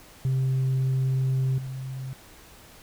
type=tone with level steps; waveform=sine; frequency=131.6 Hz; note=C3; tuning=10 cents sharp; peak=-19 / -31 dBFS; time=0.25-2.13 s; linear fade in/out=0 ms; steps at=1.58 s; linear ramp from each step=2 ms; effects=tanh soft clip ceiling -20 dBFS + pink hiss -50 dBFS RMS until 2.82 s